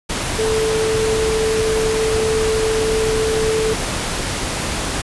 sine tone in noise, 440 Hz, A4, in tune, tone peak -16 dBFS, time 0.38-3.74 s, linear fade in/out 10 ms, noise pink, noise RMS -22 dBFS, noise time 0.09-5.02 s, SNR +3 dB, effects resampled to 24000 Hz

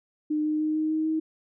sine tone with pitch steps, 303.8 / 306.3 / 308.8 / 311.3 / 313.8 / 316.3 Hz, D#4 / D#4 / D#4 / D#4 / D#4 / D#4, -41 / -27 / -13 / +1 / +15 / +29 cents, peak -23 dBFS, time 0.3-1.2 s, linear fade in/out 10 ms, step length 150 ms, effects none

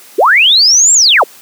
sine linear two-way sweep, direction up then down, 311.1 to 7590 to 311.1 Hz, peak -4 dBFS, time 0.18-1.24 s, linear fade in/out 10 ms, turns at 0.93 s, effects white hiss -38 dBFS RMS until 1.41 s + high-pass 200 Hz 12 dB/octave

